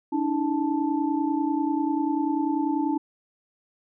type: tone cluster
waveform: sine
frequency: 288.1 / 318.3 / 877 Hz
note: D4 / D#4 / A5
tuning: -33 / +39 / -6 cents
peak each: -25 / -26 / -30 dBFS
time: 0.12-2.98 s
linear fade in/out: 10 ms
effects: none